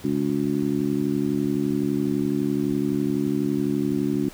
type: harmonic tone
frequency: 71.9 Hz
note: D2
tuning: 36 cents flat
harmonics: 2 / 3 / 4 / 5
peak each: -30 / -26 / -24 / -28 dBFS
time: 0.04-4.29 s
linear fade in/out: 5 ms
effects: pink hiss -45 dBFS RMS until 4.33 s